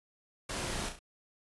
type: noise with echo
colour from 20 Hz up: pink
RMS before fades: -37 dBFS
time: 0.49-0.89 s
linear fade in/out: 5 ms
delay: 34 ms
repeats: 3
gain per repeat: -6 dB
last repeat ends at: 0.992 s
effects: resampled to 24000 Hz